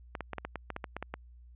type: clicks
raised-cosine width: 0.5 ms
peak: -21 dBFS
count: 12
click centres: 0.152 / 0.207 / 0.333 / 0.383 / 0.45 / 0.557 / 0.703 / 0.764 / 0.842 / 0.966 / 1.026 / 1.14 s
effects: added 60 Hz sine -51 dBFS peak until 1.55 s + resampled to 8000 Hz